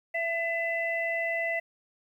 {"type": "harmonic tone", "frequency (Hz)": 669, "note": "E5", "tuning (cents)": 25, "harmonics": [1, 3, 4], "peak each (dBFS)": [-31, -29, -40], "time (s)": [0.14, 1.6], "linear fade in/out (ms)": 10, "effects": ["10-bit"]}